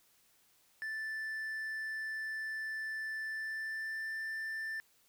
triangle tone with pitch glide, 1760 to 1776.3 Hz, A6 to A6, 0 to +16 cents, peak -35 dBFS, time 0.82-4.8 s, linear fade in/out 0 ms, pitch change +16 cents, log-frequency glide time 3.22-4.15 s, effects white hiss -69 dBFS RMS until 5.08 s

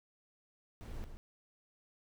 brown noise with echo, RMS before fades -43 dBFS, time 0.81-1.04 s, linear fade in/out 0 ms, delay 130 ms, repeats 1, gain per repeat -7 dB, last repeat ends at 1.17 s, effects none

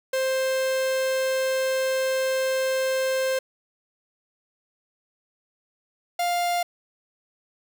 45% pulse tone pair in turn, 525 / 700.8 Hz, C5 / F5, +6 / +6 cents, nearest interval perfect fourth, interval 500 cents, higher second, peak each -22 dBFS, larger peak neither, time 0.13-3.39 / 6.19-6.63 s, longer first, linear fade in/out 5 ms, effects none

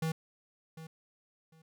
square tone with echo, 160.6 Hz, E3, 45 cents flat, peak -31 dBFS, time 0.02-0.12 s, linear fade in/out 5 ms, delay 750 ms, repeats 2, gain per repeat -14 dB, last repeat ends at 1.62 s, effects none

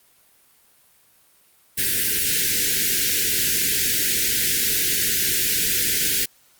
white band-stop noise, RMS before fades -21 dBFS, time 1.77-6.26 s, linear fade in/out 20 ms, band 490 to 1500 Hz, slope 96 dB/octave, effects white hiss -57 dBFS RMS until 6.59 s + Opus 32 kbps

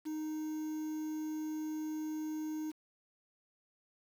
triangle tone with quantisation, 310 Hz, D#4, 6 cents flat, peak -34 dBFS, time 0.05-2.72 s, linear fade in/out 20 ms, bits 9, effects none

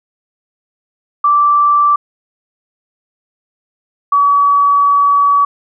sine tone pair in turn, 1168 / 1138.7 Hz, D6 / C#6, -10 / +46 cents, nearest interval unison, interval 44 cents, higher first, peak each -7 dBFS, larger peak neither, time 1.24-1.96 / 4.12-5.45 s, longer second, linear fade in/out 5 ms, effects none

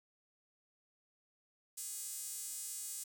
sawtooth tone with high-pass filter, 415.3 Hz, G#4, in tune, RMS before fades -44 dBFS, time 1.77-3.04 s, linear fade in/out 10 ms, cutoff 8100 Hz, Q 2, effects none

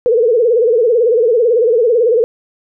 sine tone with vibrato, 466.2 Hz, A#4, in tune, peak -8 dBFS, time 0.06-2.24 s, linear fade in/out 0 ms, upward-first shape sine, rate 18 Hz, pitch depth 130 cents each way, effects none

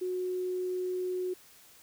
sine tone, 365.7 Hz, F#4, 20 cents flat, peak -30 dBFS, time 0.01-1.34 s, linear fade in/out 10 ms, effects white hiss -57 dBFS RMS until 1.82 s

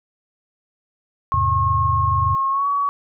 sine tone with pitch glide, 1082 to 1129.9 Hz, C#6 to C#6, -42 to +33 cents, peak -17 dBFS, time 1.32-2.89 s, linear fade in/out 0 ms, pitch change +75 cents, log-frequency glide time 2.5-2.66 s
sine chord, E augmented, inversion none, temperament equal, 82.41 / 103.83 / 130.81 Hz, E2 / G#2 / B#2, 0 / 0 / 0 cents, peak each -23 / -23 / -26 dBFS, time 1.34-2.35 s, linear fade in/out 0 ms
effects none

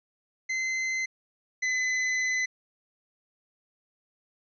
45% pulse tone pair in turn, 2059 / 2021 Hz, C7 / B6, -28 / +39 cents, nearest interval unison, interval 33 cents, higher first, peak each -27 / -25 dBFS, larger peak second, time 0.49-1.06 / 1.62-2.46 s, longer second, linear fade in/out 10 ms, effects resampled to 16000 Hz

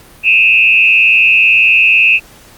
sine tone with frequency modulation, 2592 Hz, E7, 30 cents flat, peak -5 dBFS, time 0.23-2.2 s, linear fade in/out 50 ms, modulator 118 Hz, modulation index 1.1, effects pink hiss -40 dBFS RMS until 2.57 s + Opus 48 kbps

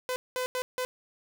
sawtooth tone bursts at uneven times, 506 Hz, B4, 42 cents sharp, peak -25 dBFS, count 4, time 0.09-0.16 / 0.36-0.46 / 0.55-0.62 / 0.78-0.85 s, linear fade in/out 0 ms, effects none

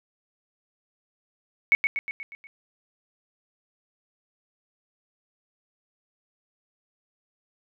sine tone with echo, 2217 Hz, C#7, in tune, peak -14 dBFS, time 1.72-1.75 s, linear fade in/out 0 ms, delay 120 ms, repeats 6, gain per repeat -5 dB, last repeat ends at 2.47 s, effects none

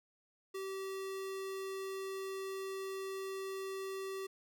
square tone, 385.5 Hz, G4, 29 cents flat, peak -40 dBFS, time 0.54-4.27 s, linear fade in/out 10 ms, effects none

